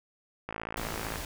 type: click train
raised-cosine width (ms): 0.5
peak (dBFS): -20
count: 38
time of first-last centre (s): 0.49-1.158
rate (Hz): 55.4
type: noise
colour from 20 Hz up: pink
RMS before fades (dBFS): -38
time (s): 0.77-1.25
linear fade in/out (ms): 2
effects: none